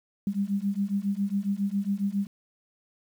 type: beating tone pair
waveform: sine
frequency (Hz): 196 / 203.3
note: G3 / G#3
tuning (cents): 0 / -37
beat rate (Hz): 7.3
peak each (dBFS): -28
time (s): 0.27-2.27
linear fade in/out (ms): 2
effects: 9-bit